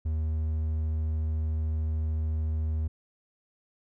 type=tone; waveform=triangle; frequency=78.4 Hz; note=D#2; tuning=14 cents sharp; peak=-24 dBFS; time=0.05-2.88 s; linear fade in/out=10 ms; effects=none